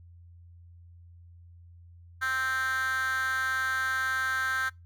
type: tone with high-pass filter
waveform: 10% pulse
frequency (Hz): 261.6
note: C4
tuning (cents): 0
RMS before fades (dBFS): -29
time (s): 2.21-4.7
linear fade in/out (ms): 20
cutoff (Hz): 1500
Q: 8.5
effects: noise-tail reverb RT60 0.2 s tail -23 dB re dry + added 86 Hz sine -49 dBFS peak until 4.85 s